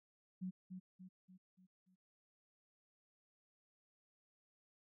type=tone with echo; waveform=sine; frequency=184.9 Hz; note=F#3; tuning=1 cent flat; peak=-40 dBFS; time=0.41-0.51 s; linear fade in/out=20 ms; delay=290 ms; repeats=5; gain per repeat=-6 dB; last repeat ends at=1.96 s; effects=none